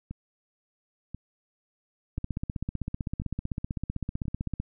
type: two click trains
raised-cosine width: 5 ms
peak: -24 / -18 dBFS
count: 5 / 39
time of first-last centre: 0.11-4.255 / 2.18-4.6 s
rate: 0.965 / 15.7 Hz
effects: none